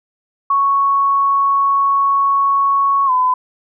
sine tone with pitch glide, 1108.7 to 1010.8 Hz, C#6 to B5, 0 to +40 cents, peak -11 dBFS, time 0.5-3.34 s, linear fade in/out 5 ms, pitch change -160 cents, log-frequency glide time 3.06-3.11 s, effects none

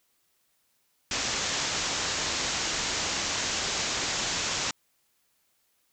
white low-pass noise, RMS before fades -30 dBFS, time 1.11-4.71 s, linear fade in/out 2 ms, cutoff 7400 Hz, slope 96 dB/octave, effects white hiss -71 dBFS RMS until 5.92 s

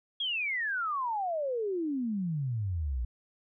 sine exponential sweep, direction down, 3350 to 56.7 Hz, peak -29 dBFS, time 0.2-3.05 s, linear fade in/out 5 ms, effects none

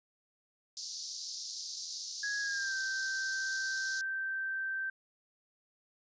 pink band-pass noise, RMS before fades -42 dBFS, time 0.77-4.01 s, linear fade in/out 0 ms, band 4400 to 6400 Hz, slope 48 dB/octave
sine tone with pitch glide, 1661.2 to 1558.9 Hz, G#6 to G6, 0 to -10 cents, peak -33 dBFS, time 2.23-4.9 s, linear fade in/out 5 ms, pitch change -110 cents, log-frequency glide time 2.4-2.75 s
effects resampled to 16000 Hz

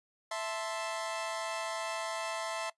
sawtooth chord, A minor, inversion second, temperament equal, 659.3 / 880 / 1046.5 Hz, E5 / A5 / C6, 0 / 0 / 0 cents, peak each -33 / -37 / -37 dBFS, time 0.31-2.7 s, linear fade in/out 5 ms, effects noise-tail reverb RT60 0.1 s tail -19 dB re dry + resampled to 24000 Hz

